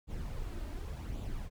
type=noise with flanger; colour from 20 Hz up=brown; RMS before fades=-39 dBFS; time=0.07-1.5 s; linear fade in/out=50 ms; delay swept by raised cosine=0.27 to 3.27 ms; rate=0.89 Hz; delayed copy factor=+0.5; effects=none